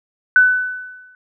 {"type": "tone with exponential decay", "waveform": "sine", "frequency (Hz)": 1500, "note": "F#6", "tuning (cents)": 23, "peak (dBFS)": -5, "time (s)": [0.36, 1.15], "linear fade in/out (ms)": 1, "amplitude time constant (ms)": 170, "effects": []}